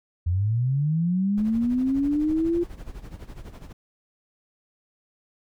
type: linear sweep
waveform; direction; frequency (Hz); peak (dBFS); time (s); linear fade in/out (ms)
sine; up; 82.41 to 349.2; -20; 0.26-2.64; 10
type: noise with tremolo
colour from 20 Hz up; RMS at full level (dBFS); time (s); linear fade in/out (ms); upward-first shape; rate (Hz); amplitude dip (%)
brown; -36; 1.37-3.73; 10; sine; 12; 75
effects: none